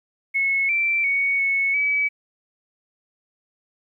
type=tone with pitch steps; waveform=sine; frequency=2190 / 2343 / 2229 / 2205 / 2286 Hz; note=C#7 / D7 / C#7 / C#7 / D7; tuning=-22 / -5 / +9 / -10 / -47 cents; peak=-18 dBFS; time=0.34-2.09 s; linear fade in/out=20 ms; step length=350 ms; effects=10-bit